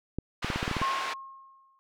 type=clicks; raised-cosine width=3 ms; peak=-18 dBFS; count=9; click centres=0.186 / 0.446 / 0.502 / 0.56 / 0.629 / 0.679 / 0.713 / 0.767 / 0.816 s
type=band-pass noise; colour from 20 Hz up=pink; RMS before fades=-35 dBFS; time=0.42-1.14 s; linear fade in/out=10 ms; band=840 to 3400 Hz; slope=12 dB/octave
type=tone with exponential decay; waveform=sine; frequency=1076 Hz; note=C6; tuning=48 cents sharp; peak=-24 dBFS; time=0.82-1.79 s; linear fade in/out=0 ms; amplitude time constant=210 ms
effects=none